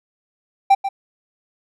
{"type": "tone with echo", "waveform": "triangle", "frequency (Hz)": 784, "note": "G5", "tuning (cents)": 0, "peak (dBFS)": -6, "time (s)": [0.7, 0.75], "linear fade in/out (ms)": 10, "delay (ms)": 140, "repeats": 1, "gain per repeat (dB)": -11, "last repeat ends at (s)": 0.89, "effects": []}